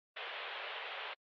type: band-pass noise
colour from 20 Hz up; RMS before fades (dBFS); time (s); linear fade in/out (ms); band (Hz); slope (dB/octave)
white; -44; 0.16-1.14; 10; 450 to 3400; 48
effects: AAC 48 kbps